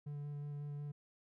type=tone with vibrato; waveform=triangle; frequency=145.4 Hz; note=D3; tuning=17 cents flat; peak=-39 dBFS; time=0.06-0.92 s; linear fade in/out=10 ms; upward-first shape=square; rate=5.5 Hz; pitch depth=9 cents each way; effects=none